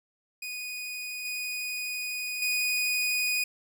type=tone with level steps; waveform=sawtooth; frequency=2478 Hz; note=D#7; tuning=8 cents flat; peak=-31 / -28 / -22 dBFS; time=0.42-3.44 s; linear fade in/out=5 ms; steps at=1.25 / 2.42 s; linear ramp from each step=2 ms; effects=none